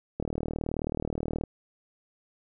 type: click train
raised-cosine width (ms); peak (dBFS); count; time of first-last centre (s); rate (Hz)
2; -17; 49; 0.2-1.437; 38.8
effects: none